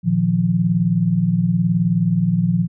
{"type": "chord", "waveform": "sine", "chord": "Bb suspended fourth", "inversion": "none", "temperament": "equal", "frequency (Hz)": [116.54, 155.56, 174.61], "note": ["Bb2", "Eb3", "F3"], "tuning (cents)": [0, 0, 0], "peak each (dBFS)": [-22, -21, -16], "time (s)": [0.03, 2.68], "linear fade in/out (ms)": 50, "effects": []}